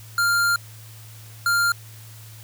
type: tone bursts at uneven times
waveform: square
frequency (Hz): 1396.9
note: F6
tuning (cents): 0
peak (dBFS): -18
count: 2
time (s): 0.18-0.56 / 1.46-1.72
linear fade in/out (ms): 2
effects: added 110 Hz sine -41 dBFS peak until 2.43 s + white hiss -47 dBFS RMS until 2.43 s